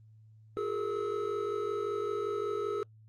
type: tone cluster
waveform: triangle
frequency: 360.6 / 413 / 458.3 / 1295 Hz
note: F#4 / G#4 / A#4 / E6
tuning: -45 / -10 / -29 / -31 cents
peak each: -39 / -31 / -36 / -38 dBFS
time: 0.57-2.83 s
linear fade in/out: 0 ms
effects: added 109 Hz sine -54 dBFS peak until 3.08 s + Opus 32 kbps